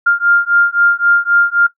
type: beating tone pair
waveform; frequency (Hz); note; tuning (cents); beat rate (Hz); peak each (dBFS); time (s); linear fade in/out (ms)
sine; 1399 / 1402.8; F6 / F6; +3 / +7; 3.8; -12; 0.06-1.67; 10
effects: noise-tail reverb RT60 0.1 s tail -17 dB re dry